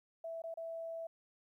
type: tone with dropouts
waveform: sine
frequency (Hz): 659.3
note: E5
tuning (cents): 0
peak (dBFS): -40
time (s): 0.24-1.07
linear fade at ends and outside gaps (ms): 5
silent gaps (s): 0.42-0.438 / 0.541-0.572
effects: 13-bit